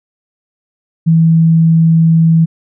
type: tone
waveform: sine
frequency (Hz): 163.4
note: E3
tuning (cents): -15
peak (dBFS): -5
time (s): 1.06-2.46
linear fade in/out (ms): 20
effects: none